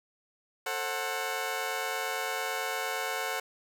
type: chord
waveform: 15% pulse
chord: F# diminished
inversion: first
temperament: just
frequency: 444 / 532.8 / 740 Hz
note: A4 / C5 / F#5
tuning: +16 / +31 / 0 cents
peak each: -30 / -30 / -28 dBFS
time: 0.66-3.4 s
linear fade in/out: 5 ms
effects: none

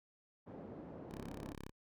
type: band-pass noise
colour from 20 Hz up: pink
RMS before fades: -50 dBFS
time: 0.46-1.54 s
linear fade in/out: 20 ms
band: 160 to 520 Hz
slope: 12 dB/octave
type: tone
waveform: 5% pulse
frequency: 34.22 Hz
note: C#1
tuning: 22 cents flat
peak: -36 dBFS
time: 1.08-1.72 s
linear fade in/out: 50 ms
effects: none

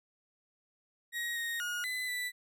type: tone with pitch steps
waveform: 35% pulse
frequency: 1891 / 1864 / 1438 / 2011 / 1980 Hz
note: A#6 / A#6 / F#6 / B6 / B6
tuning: +24 / -1 / -50 / +31 / +4 cents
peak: -32 dBFS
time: 1.12-2.32 s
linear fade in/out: 50 ms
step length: 240 ms
effects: none

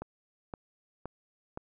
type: click train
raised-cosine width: 1 ms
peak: -24 dBFS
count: 4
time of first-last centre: 0.02-1.574 s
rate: 1.93 Hz
effects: none

